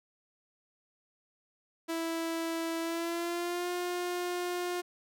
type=tone with pitch glide; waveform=sawtooth; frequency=329.6 to 355.3 Hz; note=E4 to F4; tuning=0 to +30 cents; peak=-28 dBFS; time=1.88-4.82 s; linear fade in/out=20 ms; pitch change=+130 cents; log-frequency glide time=2.8-3.69 s; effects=none